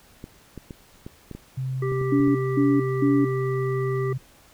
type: clicks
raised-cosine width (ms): 3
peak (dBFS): -23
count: 10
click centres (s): 0.241 / 0.577 / 0.708 / 1.065 / 1.313 / 1.35 / 1.92 / 2.014 / 2.202 / 2.278
type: tone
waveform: sine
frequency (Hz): 130.81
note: C3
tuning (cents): 0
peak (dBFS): -25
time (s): 1.57-4.18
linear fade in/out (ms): 10
type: harmonic tone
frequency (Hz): 392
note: G4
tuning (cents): 0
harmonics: 1 / 3 / 5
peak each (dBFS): -25 / -35 / -39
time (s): 1.82-4.13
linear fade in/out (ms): 5
type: tone bursts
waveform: sine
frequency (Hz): 285.2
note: C#4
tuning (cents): +49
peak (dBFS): -17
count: 3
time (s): 2.12-3.25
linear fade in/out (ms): 5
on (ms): 230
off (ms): 220
effects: pink hiss -54 dBFS RMS until 4.53 s